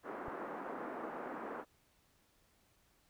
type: band-pass noise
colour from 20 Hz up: pink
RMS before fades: -44 dBFS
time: 0.03-1.65 s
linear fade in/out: 50 ms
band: 260 to 1500 Hz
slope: 24 dB/octave
type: click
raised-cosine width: 3 ms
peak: -34 dBFS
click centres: 0.283 s
effects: pink hiss -72 dBFS RMS until 3.09 s